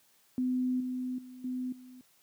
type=tone with level steps; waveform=sine; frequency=253.4 Hz; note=B3; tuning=45 cents sharp; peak=-27 / -32 / -45 / -32 / -48 dBFS; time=0.38-2.01 s; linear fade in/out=0 ms; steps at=0.8 / 1.18 / 1.44 / 1.72 s; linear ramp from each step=5 ms; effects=white hiss -66 dBFS RMS until 2.22 s + high-pass 80 Hz 12 dB/octave